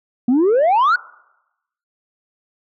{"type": "exponential sweep", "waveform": "sine", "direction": "up", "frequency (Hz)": [233.1, 1500], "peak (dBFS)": -9, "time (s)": [0.28, 0.96], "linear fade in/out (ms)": 5, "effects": ["noise-tail reverb RT60 0.9 s tail -24 dB re dry", "tanh soft clip ceiling -10 dBFS"]}